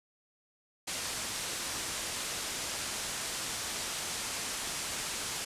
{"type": "low-pass noise", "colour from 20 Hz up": "white", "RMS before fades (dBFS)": -37, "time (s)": [0.87, 5.45], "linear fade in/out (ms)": 10, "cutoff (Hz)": 9400, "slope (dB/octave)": 24, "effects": ["resampled to 32000 Hz"]}